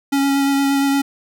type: tone with vibrato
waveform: square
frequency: 277.2 Hz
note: C#4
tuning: in tune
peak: -15 dBFS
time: 0.12-1.02 s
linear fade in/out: 10 ms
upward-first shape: sine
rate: 8.6 Hz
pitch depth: 13 cents each way
effects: none